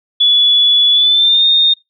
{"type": "tone with pitch glide", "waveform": "sine", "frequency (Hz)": [3422, 3668], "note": ["A7", "A#7"], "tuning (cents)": [-49, -29], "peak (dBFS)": -7, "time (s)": [0.2, 1.74], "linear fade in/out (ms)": 10, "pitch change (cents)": 120, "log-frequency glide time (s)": [0.92, 1.45], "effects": ["noise-tail reverb RT60 0.2 s tail -23 dB re dry"]}